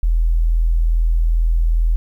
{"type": "tone", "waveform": "sine", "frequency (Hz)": 41.2, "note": "E1", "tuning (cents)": 0, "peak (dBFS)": -12, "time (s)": [0.03, 1.96], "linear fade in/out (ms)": 0, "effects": ["9-bit"]}